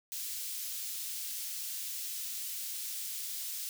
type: high-pass noise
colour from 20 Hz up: white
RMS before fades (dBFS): -39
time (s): 0.12-3.69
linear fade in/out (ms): 0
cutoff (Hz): 3500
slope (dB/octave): 12
effects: none